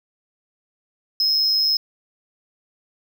triangle tone with amplitude modulation, 5150 Hz, E8, 41 cents flat, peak -13 dBFS, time 1.2-1.77 s, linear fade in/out 2 ms, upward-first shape sine, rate 253 Hz, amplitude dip 45%, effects none

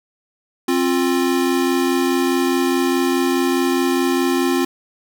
square tone pair together, 266 / 350.8 Hz, C4 / F4, +29 / +8 cents, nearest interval perfect fourth, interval 479 cents, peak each -19 dBFS, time 0.68-4.65 s, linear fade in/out 5 ms, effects none

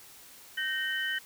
sine tone cluster, 1548 / 1856 / 3022 Hz, G6 / A#6 / F#7, -22 / -8 / +36 cents, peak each -34 / -32 / -35 dBFS, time 0.57-1.19 s, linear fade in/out 10 ms, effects white hiss -52 dBFS RMS until 1.25 s

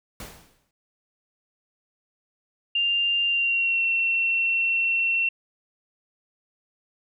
pink noise with exponential decay, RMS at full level -36 dBFS, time 0.2-0.71 s, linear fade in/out 2 ms, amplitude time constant 110 ms
sine tone with pitch glide, 2794 to 2713 Hz, F7 to E7, 0 to +49 cents, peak -20 dBFS, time 2.75-5.29 s, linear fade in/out 5 ms, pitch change -51 cents, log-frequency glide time 3.25-3.84 s
effects none

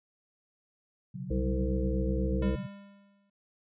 sine chord, B suspended second, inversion none, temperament equal with one note detuned, 126.07 / 138.59 / 185 Hz, B2 / C#3 / F#3, +36 / 0 / 0 cents, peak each -42 / -40 / -39 dBFS, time 1.14-2.67 s, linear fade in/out 10 ms
harmonic tone, 64.4 Hz, C2, 27 cents flat, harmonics 1 / 3 / 5 / 7 / 8, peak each -29 / -34 / -36 / -37 / -38 dBFS, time 1.3-2.56 s, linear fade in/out 10 ms
square tone with exponential decay, 200 Hz, G3, 35 cents sharp, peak -31 dBFS, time 2.42-3.3 s, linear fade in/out 5 ms, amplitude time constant 190 ms
effects resampled to 8000 Hz

